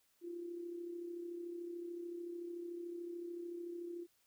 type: tone with amplitude modulation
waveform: sine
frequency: 345.4 Hz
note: F4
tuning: 19 cents flat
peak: -40 dBFS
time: 0.21-4.07 s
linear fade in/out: 50 ms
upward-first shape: sine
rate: 33.6 Hz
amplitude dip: 50%
effects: white hiss -75 dBFS RMS until 4.26 s